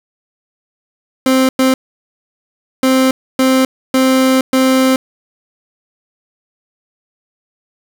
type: tone bursts at uneven times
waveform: 30% pulse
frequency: 261.6 Hz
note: C4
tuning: in tune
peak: -6 dBFS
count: 6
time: 1.26-1.49 / 1.59-1.74 / 2.83-3.11 / 3.39-3.65 / 3.94-4.41 / 4.53-4.96 s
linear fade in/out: 2 ms
effects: none

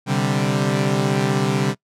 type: chord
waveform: sawtooth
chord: C suspended second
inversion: none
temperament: equal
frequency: 130.81 / 146.83 / 196 Hz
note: C3 / D3 / G3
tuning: 0 / 0 / 0 cents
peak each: -18 dBFS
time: 0.06-1.75 s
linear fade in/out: 50 ms
effects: noise-tail reverb RT60 0.1 s tail -22 dB re dry + low-pass 9000 Hz 12 dB/octave

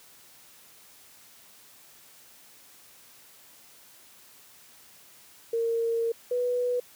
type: tone pair in turn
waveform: sine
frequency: 460.5 / 492 Hz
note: A#4 / B4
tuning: -21 / -7 cents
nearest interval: minor second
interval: 114 cents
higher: second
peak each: -24 dBFS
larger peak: neither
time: 5.53-6.12 / 6.31-6.8 s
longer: first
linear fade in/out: 5 ms
effects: white hiss -54 dBFS RMS until 6.95 s + high-pass 80 Hz 12 dB/octave

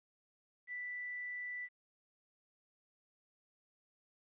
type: tone with quantisation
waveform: sine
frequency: 1975.5 Hz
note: B6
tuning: in tune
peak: -40 dBFS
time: 0.67-1.69 s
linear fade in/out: 50 ms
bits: 11
effects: resampled to 8000 Hz

